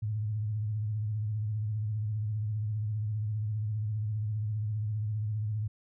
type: tone with vibrato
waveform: sine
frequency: 106.9 Hz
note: A2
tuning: 49 cents flat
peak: -29 dBFS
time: 0.02-5.68 s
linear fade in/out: 10 ms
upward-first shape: triangle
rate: 15 Hz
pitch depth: 78 cents each way
effects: none